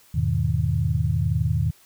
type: chord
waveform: sine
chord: E major seventh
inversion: none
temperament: equal with one note detuned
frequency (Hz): 81.84 / 103.83 / 123.47 / 155.56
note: E2 / G#2 / B2 / D#3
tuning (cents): -12 / 0 / 0 / 0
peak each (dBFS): -25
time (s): 0.14-1.71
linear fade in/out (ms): 10
effects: white hiss -55 dBFS RMS until 1.85 s